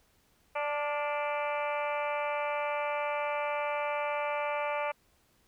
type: harmonic tone with a mistuned harmonic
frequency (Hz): 293.7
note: D4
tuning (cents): 0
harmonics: 2 / 3 / 4 / 5 / 6 / 7 / 8 / 9 / 10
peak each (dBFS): -33 / -35 / -38 / -43 / -48 / -44 / -39 / -46 / -53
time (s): 0.55-4.92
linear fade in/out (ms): 10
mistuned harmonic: 5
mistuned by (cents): -41
effects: pink hiss -68 dBFS RMS until 5.47 s